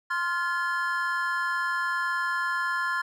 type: chord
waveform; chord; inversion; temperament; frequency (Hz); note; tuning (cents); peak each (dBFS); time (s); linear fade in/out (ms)
triangle; F major; second; equal with one note detuned; 1046.5 / 1396.9 / 1718.8; C6 / F6 / A6; 0 / 0 / -41; -28; 0.1-3.02; 10
effects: none